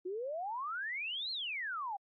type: exponential two-way sweep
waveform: sine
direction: up then down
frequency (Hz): 349.5 to 4297 to 765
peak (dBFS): -36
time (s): 0.05-1.97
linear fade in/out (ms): 10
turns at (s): 1.31
effects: AAC 64 kbps